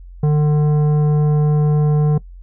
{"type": "tone with tanh clipping", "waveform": "sine", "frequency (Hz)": 149.7, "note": "D3", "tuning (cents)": 33, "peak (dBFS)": -13, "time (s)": [0.23, 2.18], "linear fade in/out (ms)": 5, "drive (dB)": 11, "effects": ["noise-tail reverb RT60 0.1 s tail -20 dB re dry", "added 44 Hz sine -34 dBFS peak until 2.42 s"]}